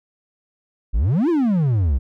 triangle exponential two-way sweep, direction up then down, 43.65 to 361.2 to 60.3 Hz, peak -13 dBFS, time 0.93-1.99 s, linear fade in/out 20 ms, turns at 1.29 s, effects none

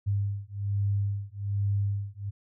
sine beating tone pair, 100 / 101.2 Hz, G2 / G#2, +35 / -44 cents, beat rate 1.2 Hz, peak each -29 dBFS, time 0.06-2.31 s, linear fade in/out 20 ms, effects none

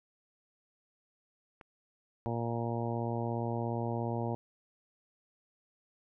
click, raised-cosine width 0.5 ms, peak -34 dBFS, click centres 1.612 s
harmonic tone, 117.1 Hz, A#2, 8 cents sharp, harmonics 1 / 2 / 3 / 4 / 5 / 6 / 7 / 8, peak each -35 / -38 / -40 / -41 / -42 / -43 / -43 / -44 dBFS, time 2.26-4.35 s, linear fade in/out 0 ms
effects none

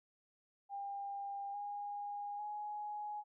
sine tone with pitch steps, 800 / 817.8 / 835.9 Hz, G5 / G#5 / G#5, +35 / -27 / +11 cents, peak -40 dBFS, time 0.69-3.24 s, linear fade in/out 50 ms, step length 850 ms, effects none

